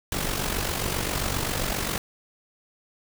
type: noise with amplitude modulation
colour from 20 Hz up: pink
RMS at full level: -25 dBFS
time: 0.12-1.98 s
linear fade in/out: 2 ms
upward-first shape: sine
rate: 47.5 Hz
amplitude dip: 60%
effects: none